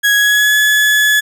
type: tone with pitch glide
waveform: 35% pulse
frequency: 1661.2 to 1707.9 Hz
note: G#6 to G#6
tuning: 0 to +48 cents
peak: -7 dBFS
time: 0.03-1.21 s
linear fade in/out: 20 ms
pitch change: +48 cents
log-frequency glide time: 0.15-0.58 s
effects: none